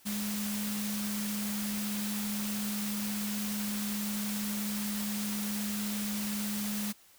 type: tone in noise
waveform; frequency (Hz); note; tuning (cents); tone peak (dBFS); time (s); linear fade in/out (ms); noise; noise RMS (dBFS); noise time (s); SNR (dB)
sine; 207.6; G#3; 0; -33; 0.05-6.93; 20; white; -38; 0.05-6.93; +2
effects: white hiss -60 dBFS RMS until 7.18 s